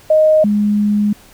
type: tone pair in turn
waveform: sine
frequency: 622 / 207.6 Hz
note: D#5 / G#3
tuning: -1 / 0 cents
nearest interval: octave + perfect fifth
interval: 1899 cents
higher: first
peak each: -7 / -11 dBFS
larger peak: first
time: 0.1-0.44 / 0.44-1.13 s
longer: second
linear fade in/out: 5 ms
effects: pink hiss -44 dBFS RMS until 1.33 s